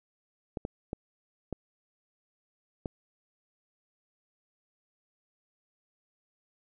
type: clicks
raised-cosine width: 2 ms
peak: -20 dBFS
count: 5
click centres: 0.572 / 0.651 / 0.931 / 1.527 / 2.858 s
effects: none